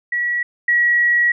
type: tone pair in turn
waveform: sine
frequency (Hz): 1929 / 1917.9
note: B6 / A#6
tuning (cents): -41 / +49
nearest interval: unison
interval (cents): 10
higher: first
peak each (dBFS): -17 / -12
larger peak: second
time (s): 0.12-0.43 / 0.68-1.32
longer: second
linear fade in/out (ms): 5
effects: none